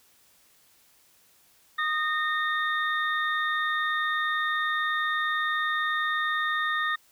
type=tone cluster; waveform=sine; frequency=1237 / 1837 / 3666 Hz; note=D#6 / A#6 / A#7; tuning=-10 / -26 / -30 cents; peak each=-28 / -27 / -35 dBFS; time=1.78-6.96 s; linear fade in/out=10 ms; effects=white hiss -61 dBFS RMS until 7.11 s